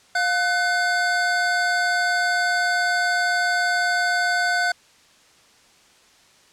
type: tone pair together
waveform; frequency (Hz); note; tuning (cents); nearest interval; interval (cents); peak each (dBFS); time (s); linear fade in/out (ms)
square; 708 / 1502.1; F5 / F#6; +23 / +26; octave + minor second; 1303; -24 / -21; 0.15-4.72; 5
effects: white hiss -54 dBFS RMS until 6.52 s + low-pass 7000 Hz 12 dB/octave